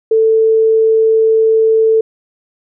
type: tone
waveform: sine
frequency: 443.8 Hz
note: A4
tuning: 15 cents sharp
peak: -7 dBFS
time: 0.11-2.01 s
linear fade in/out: 5 ms
effects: none